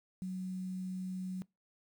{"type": "tone with quantisation", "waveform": "sine", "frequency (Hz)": 185.6, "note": "F#3", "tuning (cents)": 6, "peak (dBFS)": -36, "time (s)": [0.22, 1.42], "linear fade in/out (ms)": 0, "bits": 10, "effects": ["noise-tail reverb RT60 0.2 s tail -23 dB re dry"]}